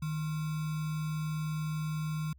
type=tone with sample-and-hold; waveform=sine; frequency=155.6 Hz; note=D#3; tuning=in tune; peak=-31 dBFS; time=0.02-2.33 s; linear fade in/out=5 ms; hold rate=1225 Hz; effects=added 67 Hz sine -54 dBFS peak until 2.38 s